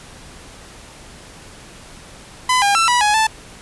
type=tone with pitch steps; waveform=sawtooth; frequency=1009 / 806 / 1338 / 976 / 837 / 879 Hz; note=B5 / G5 / E6 / B5 / G#5 / A5; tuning=+37 / +48 / +25 / -21 / +13 / -2 cents; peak=-9 dBFS; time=2.49-3.27 s; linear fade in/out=5 ms; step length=130 ms; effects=pink hiss -40 dBFS RMS until 3.61 s + resampled to 24000 Hz